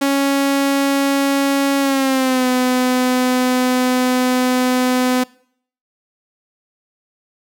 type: tone with pitch glide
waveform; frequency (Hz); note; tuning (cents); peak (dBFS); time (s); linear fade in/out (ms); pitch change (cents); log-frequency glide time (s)
sawtooth; 277.2 to 252.7; C#4 to B3; 0 to +40; -10; 0.01-5.24; 10; -160; 1.8-2.47
effects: noise-tail reverb RT60 0.6 s tail -23 dB re dry